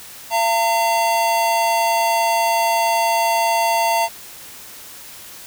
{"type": "tone pair together", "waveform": "square", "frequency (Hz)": [679.6, 910], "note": ["F5", "A#5"], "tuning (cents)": [-47, -42], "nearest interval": "perfect fourth", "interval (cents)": 505, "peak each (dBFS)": [-20, -18], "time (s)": [0.3, 4.09], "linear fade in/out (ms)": 50, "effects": ["white hiss -38 dBFS RMS until 5.46 s"]}